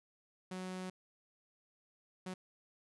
sawtooth tone bursts at uneven times, 185 Hz, F#3, in tune, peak -37 dBFS, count 2, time 0.51-0.9 / 2.26-2.34 s, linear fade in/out 5 ms, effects resampled to 24000 Hz

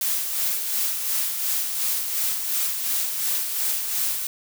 blue noise with tremolo, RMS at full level -23 dBFS, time 0.01-4.27 s, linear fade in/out 2 ms, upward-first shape sine, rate 2.8 Hz, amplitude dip 45%, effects none

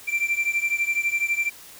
triangle beating tone pair, 2349 / 2361 Hz, D7 / D7, 0 / +9 cents, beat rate 12 Hz, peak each -22 / -24 dBFS, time 0.07-1.5 s, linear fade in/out 20 ms, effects white hiss -45 dBFS RMS until 1.79 s

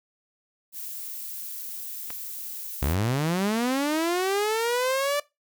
violet noise, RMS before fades -36 dBFS, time 0.72-2.96 s, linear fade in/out 50 ms
clicks, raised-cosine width 0.3 ms, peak -28 / -21 dBFS, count 2, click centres 2.101 / 2.105 s
sawtooth linear sweep, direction up, 62.1 to 587.3 Hz, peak -19 dBFS, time 2.82-5.2 s, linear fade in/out 5 ms
effects noise-tail reverb RT60 0.2 s tail -19 dB re dry

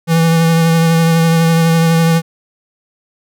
square tone with vibrato, 164.81 Hz, E3, in tune, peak -9 dBFS, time 0.07-2.22 s, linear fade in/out 50 ms, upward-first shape triangle, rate 12 Hz, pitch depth 22 cents each way, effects none

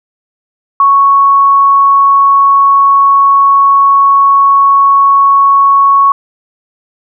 sine tone, 1108.7 Hz, C#6, in tune, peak -3 dBFS, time 0.8-6.12 s, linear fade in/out 2 ms, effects none

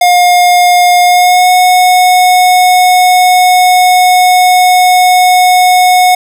square tone with pitch glide, 713 to 730.1 Hz, F5 to F#5, +36 to -23 cents, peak -4 dBFS, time 0.01-6.15 s, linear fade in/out 5 ms, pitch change +41 cents, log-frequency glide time 1.03-1.5 s, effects none

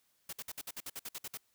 white noise bursts, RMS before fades -42 dBFS, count 12, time 0.29-1.374 s, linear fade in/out 5 ms, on 39 ms, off 56 ms, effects white hiss -74 dBFS RMS until 1.54 s

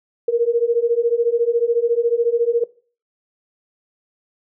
sine beating tone pair, 462.3 / 476.3 Hz, A#4 / A#4, -14 / +37 cents, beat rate 14 Hz, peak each -18 dBFS, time 0.28-2.64 s, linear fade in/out 5 ms, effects noise-tail reverb RT60 0.4 s tail -20 dB re dry

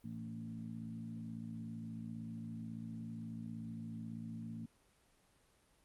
harmonic tone with a mistuned harmonic, 56.4 Hz, A1, 44 cents sharp, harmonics 2 / 3 / 4 / 5, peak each -49 / -49 / -45 / -56 dBFS, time 0.04-4.66 s, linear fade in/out 5 ms, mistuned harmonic 3, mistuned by -15 cents, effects pink hiss -71 dBFS RMS until 5.84 s + Opus 32 kbps

